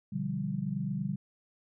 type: chord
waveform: sine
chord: G dominant seventh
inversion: first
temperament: equal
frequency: 123.47 / 146.83 / 174.61 / 196 Hz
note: B2 / D3 / F3 / G3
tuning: 0 / 0 / 0 / 0 cents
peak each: -40 / -35 / -38 / -34 dBFS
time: 0.12-1.16 s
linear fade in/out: 10 ms
effects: none